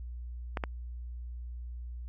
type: clicks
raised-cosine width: 0.5 ms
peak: -17 dBFS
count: 2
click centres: 0.572 / 0.638 s
effects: added 60 Hz sine -38 dBFS peak until 2.08 s